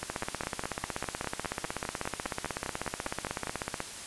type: two click trains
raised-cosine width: 0.5 ms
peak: -18 / -16 dBFS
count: 18 / 61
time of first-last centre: 0.03-3.471 / 0.1-3.804 s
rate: 4.94 / 16.2 Hz
effects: white hiss -42 dBFS RMS until 4.06 s + resampled to 24000 Hz